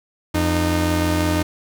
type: tone pair together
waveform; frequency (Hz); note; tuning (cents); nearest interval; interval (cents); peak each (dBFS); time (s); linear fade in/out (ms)
sawtooth; 85.92 / 306.2; F2 / D#4; -28 / -28; octave + minor seventh; 2200; -16; 0.34-1.43; 10
effects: none